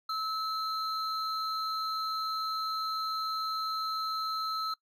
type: tone pair together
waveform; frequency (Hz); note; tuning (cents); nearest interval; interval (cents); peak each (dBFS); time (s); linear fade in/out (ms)
triangle; 1300 / 4127; E6 / C8; -24 / -25; octave + minor sixth; 1999; -30 / -36; 0.09-4.74; 5
effects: noise-tail reverb RT60 0.1 s tail -20 dB re dry